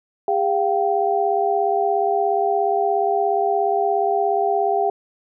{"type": "tone cluster", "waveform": "sine", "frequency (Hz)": [403.6, 696, 773], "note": ["G#4", "F5", "G5"], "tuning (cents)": [-49, -6, -24], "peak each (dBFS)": -21, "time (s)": [0.28, 4.9], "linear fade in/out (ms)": 2, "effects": []}